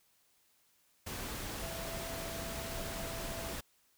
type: tone in noise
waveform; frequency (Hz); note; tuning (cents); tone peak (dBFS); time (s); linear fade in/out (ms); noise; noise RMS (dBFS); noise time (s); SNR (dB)
sine; 665; E5; +15; -45; 1.62-3.54; 10; pink; -41; 1.06-3.61; -7
effects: white hiss -71 dBFS RMS until 3.97 s